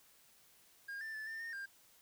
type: tone with pitch steps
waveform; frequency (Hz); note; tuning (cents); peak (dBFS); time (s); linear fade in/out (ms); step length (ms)
triangle; 1619 / 1778 / 1743 / 1796 / 1833 / 1597; G#6 / A6 / A6 / A6 / A#6 / G6; -45 / +18 / -17 / +35 / -30 / +32; -40; 0.88-1.66; 10; 130
effects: white hiss -66 dBFS RMS until 2.01 s